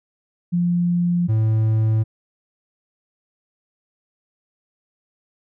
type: tone pair in turn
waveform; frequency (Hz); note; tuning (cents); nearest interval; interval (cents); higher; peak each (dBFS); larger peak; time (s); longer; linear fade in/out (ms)
sine / triangle; 174.61 / 110; F3 / A2; 0 / 0; minor sixth; 800; first; -16 / -13; second; 0.52-1.28 / 1.28-2.04; neither; 20
effects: none